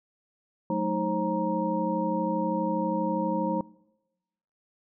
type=tone cluster; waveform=sine; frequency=182.9 / 215.3 / 312.1 / 534 / 937 Hz; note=F#3 / A3 / D#4 / C5 / A#5; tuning=-20 / -37 / +5 / +35 / +9 cents; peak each=-31 dBFS; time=0.7-3.61 s; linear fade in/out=2 ms; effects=noise-tail reverb RT60 1.0 s tail -23 dB re dry